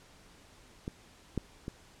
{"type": "clicks", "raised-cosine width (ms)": 3, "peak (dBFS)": [-23, -18, -24], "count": 3, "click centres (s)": [0.879, 1.377, 1.681], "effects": ["pink hiss -58 dBFS RMS until 2 s", "low-pass 9000 Hz 12 dB/octave"]}